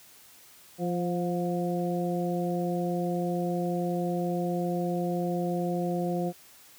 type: harmonic tone with a mistuned harmonic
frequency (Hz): 174.61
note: F3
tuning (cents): 0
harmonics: 1 / 2 / 3 / 4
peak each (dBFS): -29 / -32 / -34 / -35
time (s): 0.78-6.33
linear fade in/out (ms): 50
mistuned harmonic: 4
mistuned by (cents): +37
effects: white hiss -54 dBFS RMS until 6.78 s + high-pass 60 Hz 12 dB/octave